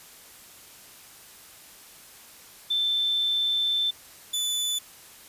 sine / sawtooth tone pair in turn, 3542 / 3489 Hz, A7 / A7, +11 / -15 cents, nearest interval unison, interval 26 cents, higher first, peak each -22 dBFS, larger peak neither, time 2.7-3.91 / 4.33-4.79 s, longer first, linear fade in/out 10 ms, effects white hiss -49 dBFS RMS until 5.28 s + resampled to 32000 Hz

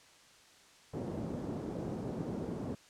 pink band-pass noise, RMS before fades -39 dBFS, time 0.93-2.75 s, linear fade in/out 5 ms, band 150 to 420 Hz, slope 12 dB/octave, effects white hiss -60 dBFS RMS until 2.89 s + low-pass 7000 Hz 12 dB/octave

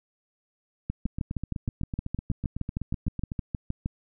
two click trains, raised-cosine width 5 ms, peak -19 / -16 dBFS, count 19 / 20, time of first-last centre 1.06-3.318 / 0.9-3.86 s, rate 7.97 / 6.42 Hz, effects none

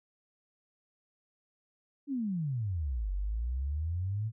sine exponential two-way sweep, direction down then up, 295.1 to 45.95 to 114.9 Hz, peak -30 dBFS, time 2.07-4.32 s, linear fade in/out 50 ms, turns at 3.12 s, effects none

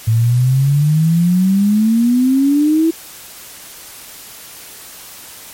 sine exponential sweep, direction up, 110 to 331.1 Hz, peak -9 dBFS, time 0.07-2.91 s, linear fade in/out 10 ms, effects white hiss -35 dBFS RMS until 5.53 s + MP3 64 kbps

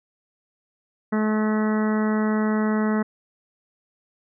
harmonic tone, 215.1 Hz, A3, 39 cents flat, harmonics 1 / 2 / 3 / 4 / 5 / 6 / 7 / 8 / 9, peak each -20 / -28 / -33 / -35 / -35 / -35 / -37 / -40 / -37 dBFS, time 1.12-3.03 s, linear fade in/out 10 ms, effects none

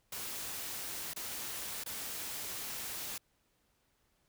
white noise with dropouts, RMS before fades -41 dBFS, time 0.12-3.18 s, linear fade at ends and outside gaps 5 ms, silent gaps 1.136-1.161 / 1.838-1.86 s, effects pink hiss -75 dBFS RMS until 4.28 s

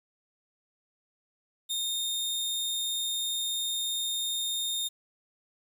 sawtooth tone, 3663 Hz, A#7, 31 cents flat, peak -26 dBFS, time 1.69-4.89 s, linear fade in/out 20 ms, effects 9-bit

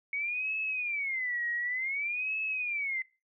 sine tone with vibrato, 2217 Hz, C#7, in tune, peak -30 dBFS, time 0.13-3.02 s, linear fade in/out 2 ms, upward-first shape sine, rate 0.55 Hz, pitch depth 270 cents each way, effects noise-tail reverb RT60 0.3 s tail -22 dB re dry

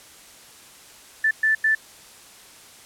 sine tone bursts at uneven times, 1760 Hz, A6, in tune, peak -16 dBFS, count 3, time 1.24-1.31 / 1.43-1.55 / 1.64-1.75 s, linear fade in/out 5 ms, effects white hiss -47 dBFS RMS until 2.85 s + low-pass 11000 Hz 12 dB/octave

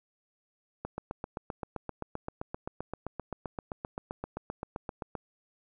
click train, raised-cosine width 1 ms, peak -21 dBFS, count 34, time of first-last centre 0.85-5.152 s, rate 7.67 Hz, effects none

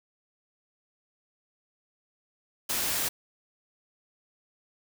white noise, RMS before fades -29 dBFS, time 2.69-3.09 s, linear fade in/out 10 ms, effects none

